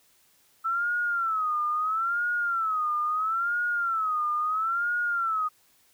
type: tone with vibrato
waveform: sine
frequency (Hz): 1318.5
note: E6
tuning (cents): 0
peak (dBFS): -24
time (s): 0.64-5.49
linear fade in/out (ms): 20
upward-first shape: sine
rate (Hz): 0.75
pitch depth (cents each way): 150
effects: white hiss -63 dBFS RMS until 5.93 s